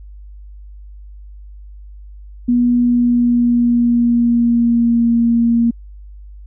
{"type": "tone with pitch glide", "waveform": "sine", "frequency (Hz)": [242.6, 233.5], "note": ["B3", "A#3"], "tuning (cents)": [-31, 3], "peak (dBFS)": -10, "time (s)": [2.48, 5.71], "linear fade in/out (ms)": 10, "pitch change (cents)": -66, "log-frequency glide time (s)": [2.77, 5.09], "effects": ["added 50 Hz sine -33 dBFS peak until 6.46 s"]}